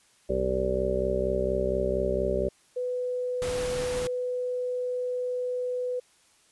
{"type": "harmonic tone", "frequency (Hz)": 64.3, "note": "C2", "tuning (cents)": -30, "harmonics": [1, 2, 3, 4, 6, 7, 8, 9], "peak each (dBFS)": [-33, -40, -35, -39, -29, -33, -34, -29], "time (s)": [0.29, 2.49], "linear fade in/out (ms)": 10}
{"type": "tone", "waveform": "sine", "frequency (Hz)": 498.1, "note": "B4", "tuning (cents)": 15, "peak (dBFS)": -27, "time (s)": [2.76, 6], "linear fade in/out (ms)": 10}
{"type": "noise", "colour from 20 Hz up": "pink", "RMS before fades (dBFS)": -35, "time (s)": [3.42, 4.07], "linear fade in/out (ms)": 0}
{"effects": ["white hiss -62 dBFS RMS until 6.51 s", "resampled to 24000 Hz"]}